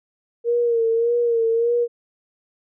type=tone with vibrato; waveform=sine; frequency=465.7 Hz; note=A#4; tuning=2 cents flat; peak=-16 dBFS; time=0.44-1.88 s; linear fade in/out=50 ms; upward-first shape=sine; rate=1.7 Hz; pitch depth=48 cents each way; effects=none